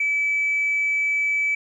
sine tone, 2301 Hz, D7, 36 cents flat, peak -18 dBFS, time 0-1.55 s, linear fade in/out 5 ms, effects tanh soft clip ceiling -15 dBFS + 10-bit

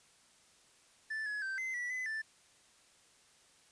triangle tone with pitch steps, 1758 / 1691 / 1558 / 2059 / 1951 / 2017 / 1765 Hz, A6 / G#6 / G6 / C7 / B6 / B6 / A6, -2 / +31 / -11 / -28 / -22 / +36 / +5 cents, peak -34 dBFS, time 1.1-2.22 s, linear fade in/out 10 ms, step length 160 ms, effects white hiss -65 dBFS RMS until 3.71 s + resampled to 22050 Hz

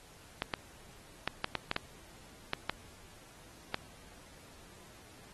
clicks, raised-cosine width 0.3 ms, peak -15 dBFS, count 10, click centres 0.421 / 0.538 / 1.276 / 1.444 / 1.553 / 1.714 / 1.764 / 2.534 / 2.696 / 3.744 s, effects pink hiss -57 dBFS RMS until 5.33 s + AAC 32 kbps

